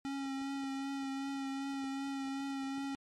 square tone with vibrato, 273 Hz, C#4, 26 cents flat, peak -37 dBFS, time 0.05-2.95 s, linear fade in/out 0 ms, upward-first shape triangle, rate 2.6 Hz, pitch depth 22 cents each way, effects low-pass 7000 Hz 12 dB/octave + MP3 64 kbps

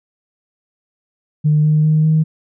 sine tone with pitch steps, 151.2 / 153.13 / 155.09 / 157.08 Hz, D#3 / D#3 / D#3 / D#3, -49 / -27 / -5 / +17 cents, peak -9 dBFS, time 1.44-2.24 s, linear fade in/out 20 ms, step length 200 ms, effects tanh soft clip ceiling -5 dBFS

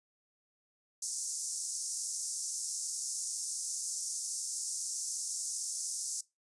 pink band-pass noise, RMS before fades -38 dBFS, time 1.02-6.21 s, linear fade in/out 5 ms, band 5500 to 10000 Hz, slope 48 dB/octave, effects noise-tail reverb RT60 0.2 s tail -20 dB re dry + resampled to 24000 Hz

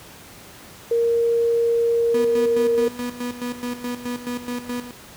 sine tone, 466.2 Hz, A#4, in tune, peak -16 dBFS, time 0.91-2.88 s, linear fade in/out 5 ms
35% pulse tone with tremolo, 244.3 Hz, B3, 19 cents flat, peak -23 dBFS, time 2.14-4.91 s, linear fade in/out 5 ms, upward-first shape square, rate 4.7 Hz, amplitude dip 70%
effects pink hiss -43 dBFS RMS until 5.16 s + high-pass 60 Hz 12 dB/octave

